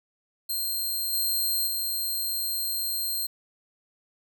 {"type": "tone with level steps", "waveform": "5% pulse", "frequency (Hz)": 4186, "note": "C8", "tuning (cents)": 0, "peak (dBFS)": [-20, -17, -20], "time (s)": [0.49, 3.27], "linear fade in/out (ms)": 10, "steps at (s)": [1.13, 1.67], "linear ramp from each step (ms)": 2, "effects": []}